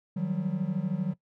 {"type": "tone cluster", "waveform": "triangle", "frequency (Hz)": [153.8, 180.4, 193.3], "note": ["D#3", "F#3", "G3"], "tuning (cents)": [-20, -44, -24], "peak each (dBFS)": [-31, -28, -30], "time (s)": [0.16, 1.14], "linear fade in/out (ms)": 10, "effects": ["noise-tail reverb RT60 0.1 s tail -19 dB re dry"]}